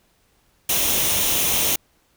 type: noise with comb filter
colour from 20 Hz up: white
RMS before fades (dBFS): -20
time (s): 0.69-1.76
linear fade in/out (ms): 5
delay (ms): 0.32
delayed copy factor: +0.5
effects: pink hiss -62 dBFS RMS until 2.16 s